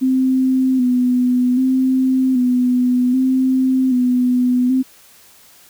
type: tone with vibrato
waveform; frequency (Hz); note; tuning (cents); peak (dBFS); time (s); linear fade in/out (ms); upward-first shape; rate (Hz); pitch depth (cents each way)
sine; 254.7; C4; -46; -12; 0.01-4.83; 20; square; 0.64; 38
effects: white hiss -47 dBFS RMS until 5.69 s